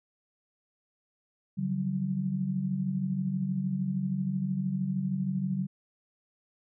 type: tone cluster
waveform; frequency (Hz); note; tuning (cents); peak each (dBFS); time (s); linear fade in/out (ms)
sine; 143.4 / 176.7 / 189.6; D3 / F3 / F#3; -41 / +21 / +43; -33 / -38 / -29; 1.57-5.67; 20
effects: none